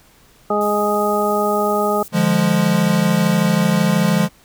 harmonic tone, 207.7 Hz, G#3, in tune, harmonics 1 / 2 / 3 / 4 / 6, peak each -23 / -20 / -21 / -22 / -21 dBFS, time 0.5-2.03 s, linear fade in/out 5 ms
white band-stop noise, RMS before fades -36 dBFS, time 0.61-2.08 s, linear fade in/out 0 ms, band 250 to 7000 Hz, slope 12 dB/octave
square chord, D diminished, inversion none, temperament equal with one note detuned, 149.23 / 174.61 / 207.7 Hz, D3 / F3 / Ab3, +28 / 0 / 0 cents, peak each -22 / -17 / -18 dBFS, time 2.12-4.29 s, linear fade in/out 50 ms
effects pink hiss -51 dBFS RMS until 4.44 s

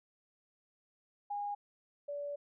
sine tone pair in turn, 818 / 576.3 Hz, G#5 / D5, -26 / -33 cents, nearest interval tritone, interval 607 cents, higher first, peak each -35 / -37 dBFS, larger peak first, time 1.3-1.55 / 2.08-2.36 s, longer second, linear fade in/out 10 ms, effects none

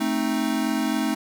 square chord, A diminished, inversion none, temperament equal with one note detuned, 220 / 263.4 / 311.1 Hz, A3 / C4 / Eb4, 0 / +12 / 0 cents, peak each -27 / -27 / -27 dBFS, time 0-1.15 s, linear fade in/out 10 ms, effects none

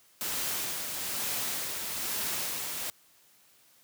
white noise with tremolo, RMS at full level -32 dBFS, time 0.21-2.9 s, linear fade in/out 0 ms, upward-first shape sine, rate 1.1 Hz, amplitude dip 35%, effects white hiss -62 dBFS RMS until 3.83 s + high-pass 80 Hz 12 dB/octave

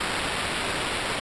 white noise with sample-and-hold, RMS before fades -28 dBFS, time 0-1.2 s, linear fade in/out 10 ms, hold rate 6300 Hz, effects resampled to 24000 Hz

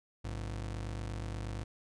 40% pulse ring-modulated tone, 81.5 Hz, E2, 19 cents flat, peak -33 dBFS, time 0.24-1.64 s, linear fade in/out 10 ms, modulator 24.2 Hz, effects resampled to 22050 Hz

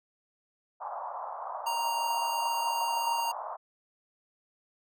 white band-pass noise, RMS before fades -38 dBFS, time 0.8-3.57 s, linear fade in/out 20 ms, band 630 to 1100 Hz, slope 48 dB/octave
square tone, 932.3 Hz, A#5, in tune, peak -29 dBFS, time 1.66-3.32 s, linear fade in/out 10 ms
effects none

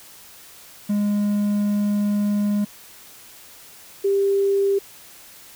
triangle / sine tone pair in turn, 205.9 / 395.7 Hz, G#3 / G4, -15 / +16 cents, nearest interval major seventh, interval 1131 cents, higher second, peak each -16 dBFS, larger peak neither, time 0.89-2.65 / 4.04-4.79 s, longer first, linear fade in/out 10 ms, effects white hiss -45 dBFS RMS until 5.55 s

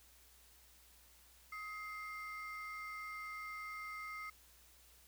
triangle ring-modulated tone, 1682 Hz, G#6, 22 cents sharp, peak -39 dBFS, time 1.52-4.3 s, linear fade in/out 5 ms, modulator 419 Hz, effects added 60 Hz sine -68 dBFS peak until 5.07 s + white hiss -65 dBFS RMS until 5.07 s

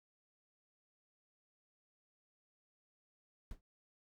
brown noise with exponential decay, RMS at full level -41 dBFS, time 3.51-3.61 s, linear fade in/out 1 ms, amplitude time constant 21 ms, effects none

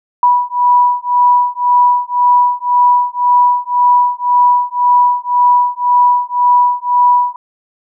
sine beating tone pair, 979 / 980.9 Hz, B5 / B5, -15 / -12 cents, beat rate 1.9 Hz, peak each -11 dBFS, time 0.23-7.36 s, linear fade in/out 2 ms, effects none

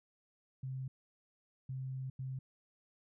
sine tone bursts at uneven times, 131.4 Hz, C3, 8 cents sharp, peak -38 dBFS, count 3, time 0.63-0.88 / 1.69-2.1 / 2.19-2.39 s, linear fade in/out 5 ms, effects none

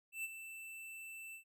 square tone with ADSR envelope, 2661 Hz, E7, 16 cents sharp, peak -38 dBFS, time 0.12-1.44 s, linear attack 120 ms, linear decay 32 ms, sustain -10 dB, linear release 100 ms, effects none

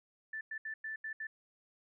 sine tone bursts at uneven times, 1761 Hz, A6, 1 cent sharp, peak -38 dBFS, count 6, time 0.33-0.41 / 0.51-0.58 / 0.65-0.74 / 0.84-0.96 / 1.04-1.13 / 1.2-1.27 s, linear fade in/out 5 ms, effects none

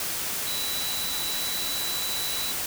sine tone in noise, 3951 Hz, B7, in tune, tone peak -31 dBFS, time 0.47-2.52 s, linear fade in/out 2 ms, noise white, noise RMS -30 dBFS, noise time 0-2.66 s, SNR -4 dB, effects none

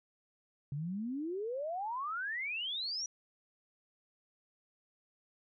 sine exponential sweep, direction up, 135.6 to 5920 Hz, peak -35 dBFS, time 0.72-3.06 s, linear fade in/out 2 ms, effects none

